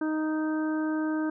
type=harmonic tone; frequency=311.1 Hz; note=D#4; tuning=in tune; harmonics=1 / 2 / 3 / 4 / 5; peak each=-26 / -38 / -40 / -42 / -39 dBFS; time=0.01-1.3 s; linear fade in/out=5 ms; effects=none